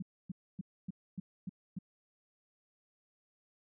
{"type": "tone bursts", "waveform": "sine", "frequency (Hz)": 185, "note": "F#3", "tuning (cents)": 0, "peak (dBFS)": -36, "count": 7, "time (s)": [0, 1.788], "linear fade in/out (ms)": 5, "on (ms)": 24, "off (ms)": 270, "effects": []}